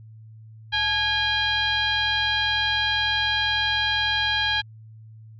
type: tone with frequency modulation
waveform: sine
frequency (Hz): 2438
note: D#7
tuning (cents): -36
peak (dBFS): -20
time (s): 0.72-4.62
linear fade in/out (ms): 20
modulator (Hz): 790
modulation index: 1.9
effects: added 110 Hz sine -42 dBFS peak until 5.39 s